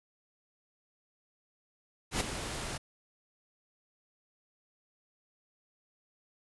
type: noise with ADSR envelope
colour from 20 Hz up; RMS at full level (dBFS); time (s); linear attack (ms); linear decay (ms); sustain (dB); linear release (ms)
pink; -28; 2.11-2.78; 93; 14; -10; 13
effects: resampled to 24000 Hz